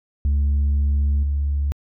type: tone with level steps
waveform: sine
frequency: 71.3 Hz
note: C#2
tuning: 49 cents sharp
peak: -13 / -17 dBFS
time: 0.25-1.72 s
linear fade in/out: 0 ms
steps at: 1.23 s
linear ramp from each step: 2 ms
effects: tanh soft clip ceiling -15 dBFS